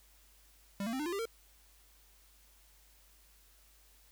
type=tone with pitch steps; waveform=square; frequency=198.9 / 228.5 / 262.5 / 301.5 / 346.3 / 397.8 / 457 Hz; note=G3 / A#3 / C4 / D4 / F4 / G4 / A#4; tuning=+25 / -34 / +6 / +46 / -15 / +25 / -34 cents; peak=-35 dBFS; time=0.8-1.255 s; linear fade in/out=2 ms; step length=65 ms; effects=added 50 Hz sine -64 dBFS peak until 4.11 s + white hiss -65 dBFS RMS until 4.11 s